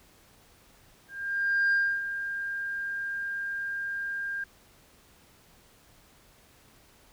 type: tone with ADSR envelope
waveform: sine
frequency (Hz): 1602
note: G6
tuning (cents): +37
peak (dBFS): -19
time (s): 1.08-4.44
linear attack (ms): 640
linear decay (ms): 290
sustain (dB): -11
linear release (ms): 4
effects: tanh soft clip ceiling -19 dBFS + pink hiss -59 dBFS RMS until 7.12 s